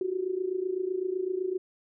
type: tone with amplitude modulation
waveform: sine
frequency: 371.1 Hz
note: F#4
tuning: 5 cents sharp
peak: -24 dBFS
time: 0.01-1.58 s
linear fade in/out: 2 ms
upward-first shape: sine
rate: 27.9 Hz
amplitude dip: 80%
effects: none